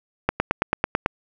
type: click train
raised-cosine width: 0.5 ms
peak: -3 dBFS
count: 8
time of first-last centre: 0.29-1.061 s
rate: 9.08 Hz
effects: none

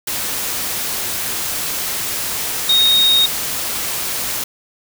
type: tone in noise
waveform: sine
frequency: 3729 Hz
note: A#7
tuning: in tune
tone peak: -10 dBFS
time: 2.69-3.26 s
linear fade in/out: 5 ms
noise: white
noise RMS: -22 dBFS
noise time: 0.07-4.44 s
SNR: +9 dB
effects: none

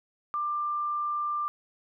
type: tone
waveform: sine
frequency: 1188 Hz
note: D6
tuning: 20 cents sharp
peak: -27 dBFS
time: 0.34-1.48 s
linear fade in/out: 0 ms
effects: none

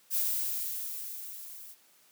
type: noise with level ramp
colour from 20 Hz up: violet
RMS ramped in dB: -28 to -48 dBFS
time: 0.1-1.76 s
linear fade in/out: 50 ms
effects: white hiss -63 dBFS RMS until 2.11 s + high-pass 150 Hz 12 dB/octave

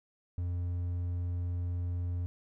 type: tone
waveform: triangle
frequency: 88 Hz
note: F2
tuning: 14 cents sharp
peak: -29 dBFS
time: 0.38-2.26 s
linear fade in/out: 0 ms
effects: none

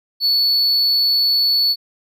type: tone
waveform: triangle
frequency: 4435 Hz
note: C#8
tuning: in tune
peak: -12 dBFS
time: 0.2-1.76 s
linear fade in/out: 50 ms
effects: none

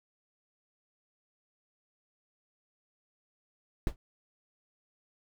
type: noise with exponential decay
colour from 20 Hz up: brown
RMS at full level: -24 dBFS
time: 3.87-3.96 s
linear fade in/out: 1 ms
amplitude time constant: 19 ms
effects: none

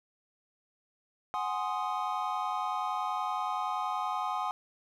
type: chord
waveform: triangle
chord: Ab dominant seventh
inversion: third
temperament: equal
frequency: 740 / 830.6 / 1046.5 / 1244.5 Hz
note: Gb5 / Ab5 / C6 / Eb6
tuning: 0 / 0 / 0 / 0 cents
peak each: -34 dBFS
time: 1.34-4.51 s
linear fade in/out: 0 ms
effects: none

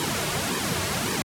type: noise with flanger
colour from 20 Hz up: pink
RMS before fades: -26 dBFS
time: 0-1.22 s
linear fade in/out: 0 ms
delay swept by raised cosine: 1.4 to 4 ms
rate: 1.8 Hz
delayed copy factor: -0.75
effects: high-pass 100 Hz 12 dB/octave + low-pass 12000 Hz 12 dB/octave

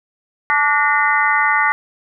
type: harmonic tone with a mistuned harmonic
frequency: 290.3 Hz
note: D4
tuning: 20 cents flat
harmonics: 3 / 4 / 5 / 6 / 7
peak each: -19 / -19 / -19 / -19 / -19 dBFS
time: 0.5-1.72 s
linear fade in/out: 0 ms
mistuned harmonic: 6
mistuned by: +91 cents
effects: none

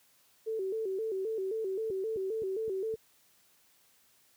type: tone with vibrato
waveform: sine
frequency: 411.4 Hz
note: G#4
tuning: 16 cents flat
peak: -31 dBFS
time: 0.46-2.96 s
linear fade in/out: 20 ms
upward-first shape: square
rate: 3.8 Hz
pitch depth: 130 cents each way
type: click train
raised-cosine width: 3 ms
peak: -36 dBFS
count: 5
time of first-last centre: 1.9-2.939 s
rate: 3.85 Hz
effects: white hiss -66 dBFS RMS until 4.36 s + high-pass 60 Hz 12 dB/octave

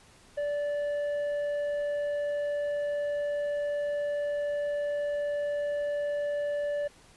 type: tone with tanh clipping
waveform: sine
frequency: 582 Hz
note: D5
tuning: 16 cents flat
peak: -29 dBFS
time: 0.37-6.88 s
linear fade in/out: 10 ms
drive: 6 dB
effects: pink hiss -57 dBFS RMS until 7.16 s + resampled to 24000 Hz

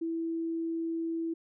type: tone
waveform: sine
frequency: 329.6 Hz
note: E4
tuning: in tune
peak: -30 dBFS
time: 0.01-1.34 s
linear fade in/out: 10 ms
effects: none

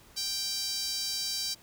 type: tone with high-pass filter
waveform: sawtooth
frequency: 784 Hz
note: G5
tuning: in tune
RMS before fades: -33 dBFS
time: 0.16-1.55 s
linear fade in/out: 20 ms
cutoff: 4800 Hz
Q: 3.7
effects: pink hiss -57 dBFS RMS until 1.62 s

